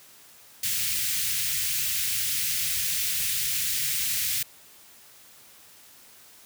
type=band-stop noise; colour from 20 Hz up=white; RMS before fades=-27 dBFS; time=0.63-4.43 s; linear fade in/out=5 ms; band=150 to 1900 Hz; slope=24 dB/octave; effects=white hiss -52 dBFS RMS until 6.45 s + high-pass 60 Hz 12 dB/octave